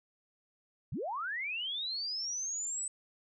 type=linear sweep; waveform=sine; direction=up; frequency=82.41 to 8080 Hz; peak=-34 dBFS; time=0.92-2.88 s; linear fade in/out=5 ms; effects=none